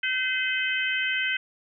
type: harmonic tone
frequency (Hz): 513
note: C5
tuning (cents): -34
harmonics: 3 / 4 / 5 / 6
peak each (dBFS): -28 / -29 / -30 / -31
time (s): 0.03-1.37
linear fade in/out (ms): 5
effects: none